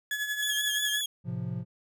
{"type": "tone with tremolo", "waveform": "35% pulse", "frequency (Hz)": 1702, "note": "G#6", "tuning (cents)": 42, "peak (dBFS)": -25, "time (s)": [0.11, 1.01], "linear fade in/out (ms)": 2, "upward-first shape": "triangle", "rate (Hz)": 11, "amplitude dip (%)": 65}
{"type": "tone with vibrato", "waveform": "sawtooth", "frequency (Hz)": 3312, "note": "G#7", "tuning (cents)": -5, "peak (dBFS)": -26, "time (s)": [0.42, 1.06], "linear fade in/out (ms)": 5, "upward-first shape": "sine", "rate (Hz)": 5.6, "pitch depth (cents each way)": 62}
{"type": "chord", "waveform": "triangle", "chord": "F major", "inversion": "first", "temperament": "equal", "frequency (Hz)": [110, 130.81, 174.61], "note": ["A2", "C3", "F3"], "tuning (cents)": [0, 0, 0], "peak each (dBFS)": [-34, -33, -33], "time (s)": [1.24, 1.65], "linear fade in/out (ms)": 50}
{"effects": []}